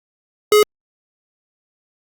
square tone, 421 Hz, G#4, 24 cents sharp, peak -9 dBFS, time 0.52-0.63 s, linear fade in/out 2 ms, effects Opus 48 kbps

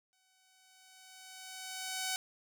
5% pulse tone with exponential growth, 753 Hz, F#5, 30 cents sharp, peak -21 dBFS, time 0.13-2.16 s, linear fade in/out 0 ms, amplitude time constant 440 ms, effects none

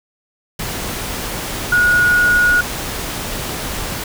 sine tone in noise, 1449 Hz, F#6, 37 cents flat, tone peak -10 dBFS, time 1.72-2.61 s, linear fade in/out 5 ms, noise pink, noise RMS -24 dBFS, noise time 0.59-4.04 s, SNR +11 dB, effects none

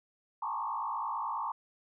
sine tone with frequency modulation, 1002 Hz, B5, 25 cents sharp, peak -32 dBFS, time 0.42-1.52 s, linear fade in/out 5 ms, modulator 54.6 Hz, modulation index 2.9, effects none

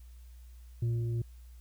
sine tone with frequency modulation, 116.54 Hz, A#2, in tune, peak -28 dBFS, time 0.82-1.22 s, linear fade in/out 5 ms, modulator 235 Hz, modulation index 0.36, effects added 60 Hz sine -48 dBFS peak until 1.6 s + white hiss -67 dBFS RMS until 1.6 s

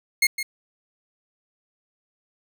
sawtooth tone with echo, 2150 Hz, C7, 47 cents sharp, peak -12 dBFS, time 0.22-0.27 s, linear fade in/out 5 ms, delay 160 ms, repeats 1, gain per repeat -10 dB, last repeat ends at 0.43 s, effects none

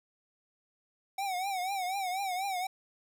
square tone with vibrato, 758 Hz, F#5, 42 cents sharp, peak -32 dBFS, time 1.18-2.67 s, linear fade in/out 5 ms, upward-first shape triangle, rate 4.1 Hz, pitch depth 120 cents each way, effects none

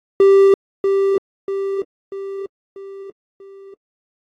triangle tone with echo, 392 Hz, G4, in tune, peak -5 dBFS, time 0.2-0.54 s, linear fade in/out 2 ms, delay 640 ms, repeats 5, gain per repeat -6 dB, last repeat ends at 3.74 s, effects AAC 32 kbps

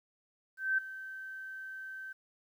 sine tone with ADSR envelope, 1548 Hz, G6, 22 cents flat, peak -25 dBFS, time 0.57-2.13 s, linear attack 210 ms, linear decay 8 ms, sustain -16 dB, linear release 10 ms, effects 11-bit

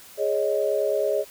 sine chord, Ab suspended fourth, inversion none, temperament just, 415.3 / 553.7 / 623 Hz, Ab4 / Db5 / Eb5, 0 / -2 / +2 cents, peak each -25 dBFS, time 0.17-1.25 s, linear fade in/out 50 ms, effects white hiss -47 dBFS RMS until 1.3 s

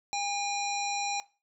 harmonic tone, 810 Hz, G#5, 43 cents flat, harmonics 1 / 3 / 5 / 7 / 9, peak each -31 / -36 / -38 / -39 / -41 dBFS, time 0.13-1.2 s, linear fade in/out 0 ms, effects noise-tail reverb RT60 0.3 s tail -18 dB re dry

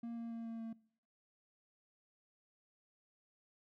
triangle tone with pitch steps, 233.1 / 231.4 / 229.6 / 227.9 / 226.2 Hz, A#3 / A#3 / A#3 / A#3 / A3, 0 / -13 / -26 / -39 / +48 cents, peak -39 dBFS, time 0.03-0.73 s, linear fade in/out 5 ms, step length 140 ms, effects noise-tail reverb RT60 0.6 s tail -22 dB re dry

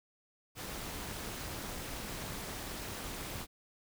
pink noise with amplitude modulation, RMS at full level -39 dBFS, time 0.55-3.47 s, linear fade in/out 50 ms, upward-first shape sine, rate 235 Hz, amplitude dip 60%, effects none

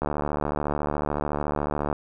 click train, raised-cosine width 1 ms, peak -12 dBFS, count 142, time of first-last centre 0.02-1.928 s, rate 73.9 Hz, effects none

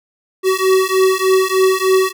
square beating tone pair, 376.4 / 379.7 Hz, F#4 / F#4, +30 / +45 cents, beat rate 3.3 Hz, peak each -15 dBFS, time 0.43-2.13 s, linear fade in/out 50 ms, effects none

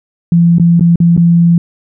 sine tone with dropouts, 170.2 Hz, F3, 44 cents flat, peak -4 dBFS, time 0.32-1.58 s, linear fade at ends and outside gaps 2 ms, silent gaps 0.584-0.597 / 0.796-0.808 / 0.958-1.002 / 1.166-1.176 s, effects none

